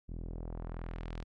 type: tone with low-pass filter sweep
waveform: sawtooth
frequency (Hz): 41.45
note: E1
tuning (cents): +10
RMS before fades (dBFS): -41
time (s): 0.08-1.24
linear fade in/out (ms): 20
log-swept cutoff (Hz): 260 to 5100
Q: 1
effects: none